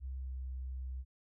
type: tone with pitch glide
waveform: sine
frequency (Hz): 65.41 to 64.51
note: C2 to C2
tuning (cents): 0 to -24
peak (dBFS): -38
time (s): 0-1.05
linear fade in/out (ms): 50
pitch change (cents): -24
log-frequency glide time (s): 0.19-0.34
effects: none